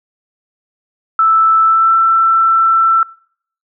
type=tone with pitch glide; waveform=sine; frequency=1318.5 to 1336.1 Hz; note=E6 to E6; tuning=0 to +23 cents; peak=-7 dBFS; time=1.19-3.03 s; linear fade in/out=2 ms; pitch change=+23 cents; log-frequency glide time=1.64-1.93 s; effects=noise-tail reverb RT60 0.6 s tail -24 dB re dry